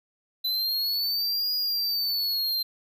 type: linear two-way sweep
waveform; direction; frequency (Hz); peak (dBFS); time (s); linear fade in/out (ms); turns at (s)
square; up then down; 4005 to 4898 to 4134; -25; 0.44-2.63; 10; 1.54
effects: none